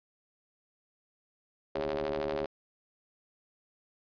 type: ring-modulated tone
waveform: sawtooth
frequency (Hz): 74.2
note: D2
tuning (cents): +18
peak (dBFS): -24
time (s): 1.75-2.46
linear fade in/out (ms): 5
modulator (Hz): 476
effects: resampled to 11025 Hz